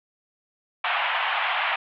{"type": "band-pass noise", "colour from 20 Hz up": "pink", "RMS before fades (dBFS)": -25, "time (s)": [0.84, 1.76], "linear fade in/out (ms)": 5, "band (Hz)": [700, 3200], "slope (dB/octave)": 48, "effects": []}